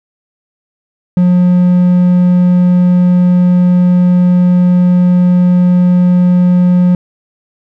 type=tone; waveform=triangle; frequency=179 Hz; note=F3; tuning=43 cents sharp; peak=-3 dBFS; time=1.17-6.95 s; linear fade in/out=2 ms; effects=none